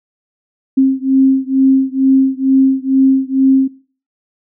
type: beating tone pair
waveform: sine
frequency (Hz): 265.6 / 267.8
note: C4 / C4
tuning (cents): +26 / +40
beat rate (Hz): 2.2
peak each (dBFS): -11 / -12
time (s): 0.77-3.68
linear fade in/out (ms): 10
effects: noise-tail reverb RT60 0.4 s tail -19 dB re dry